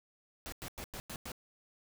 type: noise bursts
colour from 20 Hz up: pink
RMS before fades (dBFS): -43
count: 6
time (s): 0.46-1.318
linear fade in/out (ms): 0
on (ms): 63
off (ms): 96
effects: none